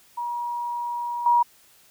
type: tone with level steps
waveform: sine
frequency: 956 Hz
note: A#5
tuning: 43 cents sharp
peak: -26 / -15 dBFS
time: 0.17-1.43 s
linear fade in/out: 10 ms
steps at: 1.26 s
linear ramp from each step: 2 ms
effects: white hiss -56 dBFS RMS until 1.9 s